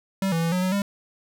square tone with pitch steps, 193.3 / 165.4 / 166.4 / 182.2 / 185.4 / 200.4 Hz, G3 / E3 / E3 / F#3 / F#3 / G3, -24 / +6 / +17 / -26 / +4 / +38 cents, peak -22 dBFS, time 0.22-0.82 s, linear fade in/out 2 ms, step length 100 ms, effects none

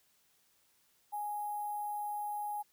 sine tone with sample-and-hold, 830.6 Hz, G#5, in tune, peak -35 dBFS, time 1.12-2.63 s, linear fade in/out 20 ms, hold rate 11025 Hz, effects white hiss -71 dBFS RMS until 2.72 s

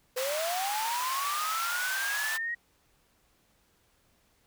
sine linear sweep, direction up, 493.9 to 1902 Hz, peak -30 dBFS, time 0.16-2.55 s, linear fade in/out 10 ms
pink high-pass noise, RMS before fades -35 dBFS, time 0.16-2.38 s, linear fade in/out 20 ms, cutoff 880 Hz, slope 24 dB/octave
effects pink hiss -68 dBFS RMS until 4.46 s

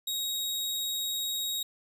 sawtooth tone, 3783 Hz, A#7, 25 cents sharp, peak -27 dBFS, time 0.07-1.63 s, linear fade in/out 5 ms, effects none

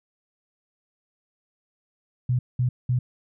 sine tone bursts, 124.7 Hz, B2, 17 cents sharp, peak -19 dBFS, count 3, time 2.29-2.99 s, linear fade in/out 5 ms, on 100 ms, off 200 ms, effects none

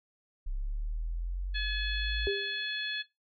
sine linear sweep, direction up, 32.72 to 56.7 Hz, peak -31 dBFS, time 0.46-2.28 s, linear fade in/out 10 ms
harmonic tone, 852 Hz, G#5, 44 cents sharp, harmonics 2 / 3 / 4 / 5, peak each -34 / -41 / -37 / -40 dBFS, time 1.54-3.03 s, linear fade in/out 20 ms
sine tone with exponential decay, 400 Hz, G4, 35 cents sharp, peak -26 dBFS, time 2.27-2.67 s, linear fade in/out 1 ms, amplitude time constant 86 ms
effects noise-tail reverb RT60 0.2 s tail -20 dB re dry

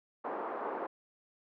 white band-pass noise, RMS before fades -38 dBFS, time 0.24-0.87 s, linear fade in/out 10 ms, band 300 to 1100 Hz, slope 24 dB/octave, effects none

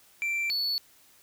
triangle tone pair in turn, 2349 / 4434 Hz, D7 / C#8, 0 / 0 cents, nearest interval major seventh, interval 1100 cents, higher second, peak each -25 / -25 dBFS, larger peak neither, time 0.22-0.5 / 0.5-0.78 s, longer neither, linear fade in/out 0 ms, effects white hiss -59 dBFS RMS until 1.22 s

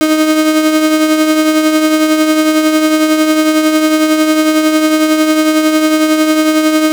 35% pulse tone with tremolo, 311.2 Hz, D#4, in tune, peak -4 dBFS, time 0.01-6.92 s, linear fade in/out 0 ms, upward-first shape triangle, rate 11 Hz, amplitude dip 50%, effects none

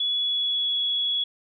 sine tone with pitch glide, 3396 to 3367 Hz, G#7 to G#7, +38 to +23 cents, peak -22 dBFS, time 0-1.24 s, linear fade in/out 5 ms, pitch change -15 cents, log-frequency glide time 0.11-0.81 s, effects none

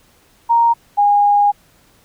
sine tone pair in turn, 932.3 / 818.2 Hz, A#5 / G#5, 0 / -26 cents, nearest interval major second, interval 226 cents, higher first, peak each -9 dBFS, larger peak neither, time 0.49-0.74 / 0.97-1.52 s, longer second, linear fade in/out 20 ms, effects pink hiss -53 dBFS RMS until 2.04 s

